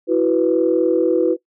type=chord; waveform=sine; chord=E suspended second; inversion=none; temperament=equal; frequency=329.6 / 370 / 493.9 Hz; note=E4 / F#4 / B4; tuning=0 / 0 / 0 cents; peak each=-17 dBFS; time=0.07-1.37 s; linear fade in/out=50 ms; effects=noise-tail reverb RT60 0.1 s tail -19 dB re dry + tanh soft clip ceiling -4 dBFS